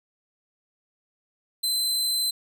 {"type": "tone", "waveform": "sawtooth", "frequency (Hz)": 4063, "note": "B7", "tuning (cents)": 48, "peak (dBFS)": -20, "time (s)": [1.63, 2.31], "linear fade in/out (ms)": 10, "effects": []}